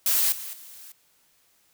blue noise with level steps, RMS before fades -22 / -36 / -45 dBFS, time 0.06-0.92 s, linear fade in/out 2 ms, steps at 0.32 / 0.53 s, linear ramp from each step 2 ms, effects white hiss -64 dBFS RMS until 1.73 s

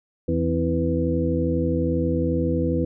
harmonic tone with a mistuned harmonic, 82.41 Hz, E2, in tune, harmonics 1 / 2 / 3 / 4 / 6, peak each -26 / -26 / -26 / -26 / -26 dBFS, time 0.28-2.85 s, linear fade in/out 5 ms, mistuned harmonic 3, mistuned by +70 cents, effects none

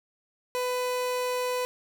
30% pulse tone, 499.3 Hz, B4, 19 cents sharp, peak -24 dBFS, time 0.55-1.65 s, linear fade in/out 0 ms, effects 9-bit

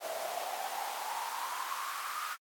pink noise with high-pass filter sweep, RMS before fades -38 dBFS, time 0-2.37 s, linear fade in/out 50 ms, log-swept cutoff 630 to 1300 Hz, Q 8.2, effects AAC 64 kbps

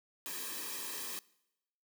white noise with comb filter, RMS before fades -41 dBFS, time 0.26-1.19 s, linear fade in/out 0 ms, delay 1.4 ms, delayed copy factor -0.75, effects noise-tail reverb RT60 0.9 s tail -23 dB re dry + high-pass 200 Hz 12 dB/octave

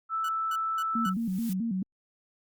sine tone, 1318.5 Hz, E6, in tune, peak -27 dBFS, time 0.09-1.14 s, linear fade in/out 50 ms
30% pulse tone bursts, 1481 Hz, F#6, 1 cent sharp, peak -33 dBFS, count 4, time 0.24-1.096 s, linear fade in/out 5 ms, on 49 ms, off 220 ms
blue noise with exponential growth, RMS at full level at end -40 dBFS, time 0.88-1.53 s, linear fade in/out 1 ms, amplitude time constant 140 ms
sine tone with vibrato, 207.6 Hz, G#3, in tune, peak -27 dBFS, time 0.95-1.83 s, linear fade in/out 5 ms, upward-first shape square, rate 4.6 Hz, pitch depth 180 cents each way
effects Opus 48 kbps

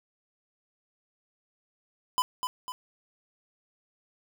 square tone with echo, 1007 Hz, B5, 33 cents sharp, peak -23 dBFS, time 2.18-2.22 s, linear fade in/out 0 ms, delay 250 ms, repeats 2, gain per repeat -6 dB, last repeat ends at 2.72 s, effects none

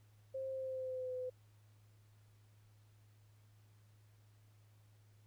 sine tone with pitch glide, 530 to 506.7 Hz, C5 to B4, +22 to +44 cents, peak -39 dBFS, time 0.34-1.3 s, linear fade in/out 10 ms, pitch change -78 cents, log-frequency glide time 0.49-1.14 s, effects added 105 Hz sine -63 dBFS peak until 5.26 s + pink hiss -75 dBFS RMS until 5.26 s

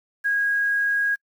sine tone with quantisation, 1642 Hz, G#6, 20 cents flat, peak -19 dBFS, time 0.24-1.16 s, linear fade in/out 20 ms, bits 8, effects noise-tail reverb RT60 0.1 s tail -25 dB re dry

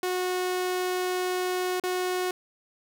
sawtooth tone with dropouts, 365.2 Hz, F#4, 23 cents flat, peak -22 dBFS, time 0.03-2.31 s, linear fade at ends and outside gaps 2 ms, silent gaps 1.799-1.837 s, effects none

